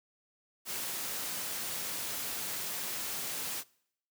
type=noise; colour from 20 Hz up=white; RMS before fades=-37 dBFS; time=0.65-3.64 s; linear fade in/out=50 ms; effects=noise-tail reverb RT60 0.7 s tail -24 dB re dry + high-pass 100 Hz 12 dB/octave